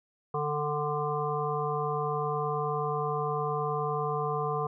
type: harmonic tone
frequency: 148.4 Hz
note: D3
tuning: 18 cents sharp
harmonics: 1 / 3 / 5 / 7 / 8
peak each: -34 / -32 / -35 / -34 / -36 dBFS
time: 0.34-4.67 s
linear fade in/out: 5 ms
effects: none